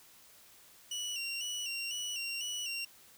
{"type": "tone with vibrato", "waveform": "25% pulse", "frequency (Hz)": 2850, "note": "F7", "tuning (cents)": 34, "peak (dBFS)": -32, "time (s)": [0.91, 2.85], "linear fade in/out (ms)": 5, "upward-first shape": "square", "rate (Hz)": 2, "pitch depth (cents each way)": 56, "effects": ["white hiss -59 dBFS RMS until 3.17 s"]}